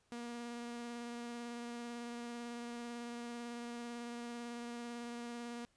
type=tone with vibrato; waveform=sawtooth; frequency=237.7 Hz; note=A#3; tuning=34 cents sharp; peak=-39 dBFS; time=0.12-5.65 s; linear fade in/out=0 ms; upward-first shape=sine; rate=18 Hz; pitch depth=13 cents each way; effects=pink hiss -75 dBFS RMS until 5.76 s + resampled to 22050 Hz